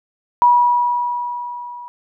sine tone with level ramp, 969 Hz, B5, 33 cents flat, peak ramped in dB -7 to -31 dBFS, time 0.42-1.88 s, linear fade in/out 0 ms, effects none

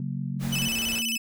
sine chord, F# major, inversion second, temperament just, 138.75 / 185 / 231.2 Hz, C#3 / F#3 / A#3, +2 / 0 / -14 cents, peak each -30 / -33 / -36 dBFS, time 0-0.68 s, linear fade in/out 2 ms
sine tone with pitch glide, 225.4 to 229.2 Hz, A3 to A#3, +42 to -29 cents, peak -33 dBFS, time 0.36-1.17 s, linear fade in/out 5 ms, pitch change +29 cents, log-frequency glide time 0.55-0.95 s
pink noise, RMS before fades -38 dBFS, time 0.39-1.03 s, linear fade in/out 50 ms
sawtooth tone with vibrato, 2794 Hz, F7, in tune, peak -23 dBFS, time 0.52-1.18 s, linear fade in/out 10 ms, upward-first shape square, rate 15 Hz, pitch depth 120 cents each way
effects none

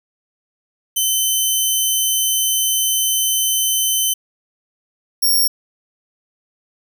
10% pulse tone pair in turn, 3060 / 5541 Hz, G7 / F8, -42 / -15 cents, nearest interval minor seventh, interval 1027 cents, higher second, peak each -7 / -7 dBFS, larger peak neither, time 0.96-4.14 / 5.22-5.48 s, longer first, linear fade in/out 10 ms, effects none

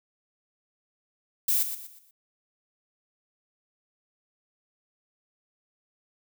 violet noise with echo, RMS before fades -24 dBFS, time 1.48-1.63 s, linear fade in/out 5 ms, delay 120 ms, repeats 4, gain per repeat -9 dB, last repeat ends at 2.11 s, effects none

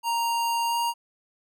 square tone with pitch glide, 932.3 to 938.8 Hz, A#5 to A#5, 0 to +12 cents, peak -24 dBFS, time 0.03-0.94 s, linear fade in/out 50 ms, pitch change +12 cents, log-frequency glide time 0.66-0.77 s, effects none

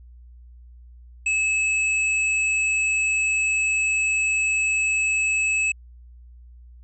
square tone, 2595 Hz, E7, 28 cents flat, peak -20 dBFS, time 1.26-5.72 s, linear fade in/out 5 ms, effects added 60 Hz sine -43 dBFS peak until 6.83 s + resampled to 24000 Hz

